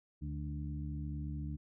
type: harmonic tone with a mistuned harmonic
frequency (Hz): 73.6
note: D2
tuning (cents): +4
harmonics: 1 / 2 / 3 / 4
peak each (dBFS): -40 / -41 / -48 / -47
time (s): 0.21-1.57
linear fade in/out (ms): 20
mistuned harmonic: 3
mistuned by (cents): -37
effects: none